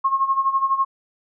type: tone with tremolo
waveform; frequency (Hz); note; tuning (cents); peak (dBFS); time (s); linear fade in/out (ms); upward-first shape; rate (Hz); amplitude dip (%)
sine; 1080; C#6; -45; -14; 0.04-0.85; 10; sine; 12; 75
effects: none